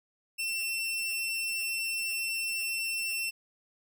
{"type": "tone", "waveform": "sawtooth", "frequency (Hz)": 2698, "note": "E7", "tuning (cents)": 40, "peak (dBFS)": -27, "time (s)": [0.38, 3.31], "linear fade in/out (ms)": 20, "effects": []}